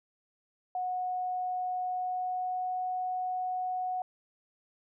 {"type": "tone with pitch glide", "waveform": "sine", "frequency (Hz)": [732, 736.2], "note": ["F#5", "F#5"], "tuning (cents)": [-19, -9], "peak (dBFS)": -30, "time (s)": [0.75, 4.02], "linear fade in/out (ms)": 2, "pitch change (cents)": 10, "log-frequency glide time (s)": [1.85, 2.8], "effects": []}